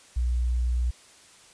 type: tone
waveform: sine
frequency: 60.8 Hz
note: B1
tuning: 26 cents flat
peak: -22 dBFS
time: 0.16-0.91 s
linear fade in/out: 10 ms
effects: white hiss -53 dBFS RMS until 1.53 s + resampled to 22050 Hz